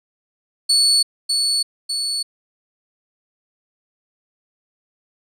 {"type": "tone with echo", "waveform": "35% pulse", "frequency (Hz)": 4435, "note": "C#8", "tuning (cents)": 0, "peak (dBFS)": -11, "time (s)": [0.69, 1.03], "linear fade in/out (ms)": 10, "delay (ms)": 600, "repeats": 2, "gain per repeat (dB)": -4, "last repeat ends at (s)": 2.23, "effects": ["resampled to 32000 Hz"]}